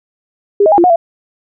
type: tone with pitch steps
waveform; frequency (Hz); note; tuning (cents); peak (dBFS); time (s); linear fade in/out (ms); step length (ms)
sine; 405.2 / 632 / 814 / 343.6 / 725 / 673; G#4 / D#5 / G#5 / F4 / F#5 / E5; -43 / +27 / -35 / -28 / -35 / +36; -5; 0.6-0.96; 5; 60
effects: none